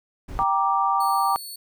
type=noise; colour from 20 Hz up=brown; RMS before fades=-33 dBFS; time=0.28-0.44 s; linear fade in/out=10 ms
type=chord; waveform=sine; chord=G minor; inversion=none; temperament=just; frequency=784 / 940.8 / 1176 Hz; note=G5 / Bb5 / D6; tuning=0 / +16 / +2 cents; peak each=-23 / -24 / -22 dBFS; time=0.39-1.36 s; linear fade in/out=0 ms
type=tone; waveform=15% pulse; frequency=4425 Hz; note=C#8; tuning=4 cents flat; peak=-28 dBFS; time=1-1.56 s; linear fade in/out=5 ms
effects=none